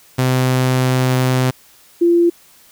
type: tone pair in turn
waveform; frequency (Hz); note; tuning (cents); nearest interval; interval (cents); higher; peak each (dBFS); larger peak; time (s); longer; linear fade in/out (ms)
sawtooth / sine; 128.5 / 343.1; C3 / F4; -31 / -31; octave + perfect fourth; 1700; second; -9; neither; 0.18-1.51 / 2.01-2.3; first; 10
effects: white hiss -48 dBFS RMS until 2.71 s